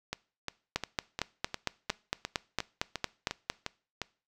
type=two click trains; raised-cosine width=0.2 ms; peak=-11 / -16 dBFS; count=13 / 12; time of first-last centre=0.76-3.5 / 0.13-4.017 s; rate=4.38 / 2.83 Hz; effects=noise-tail reverb RT60 0.4 s tail -22 dB re dry